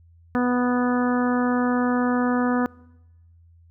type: harmonic tone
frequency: 246.9 Hz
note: B3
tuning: in tune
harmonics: 1 / 2 / 3 / 4 / 5 / 6 / 7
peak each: -20 / -27 / -30 / -32 / -31 / -33 / -35 dBFS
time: 0.35-2.66 s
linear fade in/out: 0 ms
effects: noise-tail reverb RT60 1.0 s tail -24 dB re dry + added 84 Hz sine -50 dBFS peak until 3.7 s